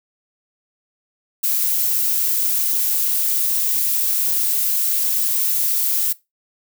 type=noise; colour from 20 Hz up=violet; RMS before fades=-19 dBFS; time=1.43-6.13 s; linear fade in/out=10 ms; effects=noise-tail reverb RT60 0.2 s tail -19 dB re dry